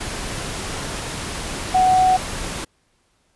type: tone in noise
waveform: sine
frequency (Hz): 744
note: F#5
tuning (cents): +9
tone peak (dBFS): -12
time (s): 1.74-2.17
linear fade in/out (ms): 10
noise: pink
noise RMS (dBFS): -28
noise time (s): 0-2.65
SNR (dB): +13
effects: pink hiss -64 dBFS RMS until 3.35 s + resampled to 24000 Hz